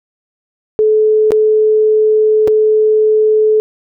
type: tone with dropouts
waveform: sine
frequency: 431.4 Hz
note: A4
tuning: 34 cents flat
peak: -7 dBFS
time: 0.79-3.6 s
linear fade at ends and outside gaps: 0 ms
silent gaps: 1.307-1.319 / 2.475-2.48 s
effects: none